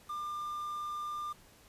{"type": "tone with quantisation", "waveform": "triangle", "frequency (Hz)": 1197, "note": "D6", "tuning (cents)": 33, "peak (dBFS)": -34, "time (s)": [0.09, 1.33], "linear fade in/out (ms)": 10, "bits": 9, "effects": ["pink hiss -60 dBFS RMS until 1.68 s", "resampled to 32000 Hz"]}